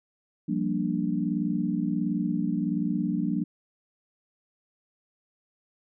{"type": "chord", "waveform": "sine", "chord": "G minor seventh", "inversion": "third", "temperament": "equal", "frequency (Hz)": [174.61, 196, 233.1, 293.7], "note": ["F3", "G3", "Bb3", "D4"], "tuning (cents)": [0, 0, 0, 0], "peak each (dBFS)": -30, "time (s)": [0.48, 3.44], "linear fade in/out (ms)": 10, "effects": []}